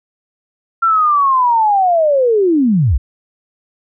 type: linear sweep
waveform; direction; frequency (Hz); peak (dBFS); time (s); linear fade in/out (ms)
sine; down; 1369 to 49; -9; 0.82-2.98; 10
effects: none